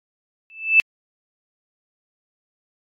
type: tone with exponential growth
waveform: sine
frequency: 2637 Hz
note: E7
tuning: in tune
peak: -6 dBFS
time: 0.5-0.8 s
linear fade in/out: 0 ms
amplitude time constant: 65 ms
effects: MP3 64 kbps